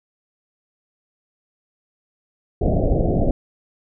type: low-pass noise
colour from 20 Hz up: pink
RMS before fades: -18 dBFS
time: 2.61-3.31 s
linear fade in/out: 2 ms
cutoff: 720 Hz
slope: 96 dB/octave
effects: none